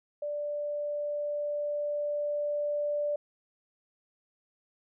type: tone with level ramp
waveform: sine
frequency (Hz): 587.3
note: D5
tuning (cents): 0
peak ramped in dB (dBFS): -31 to -27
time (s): 0.22-3.16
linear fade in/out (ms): 5
effects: none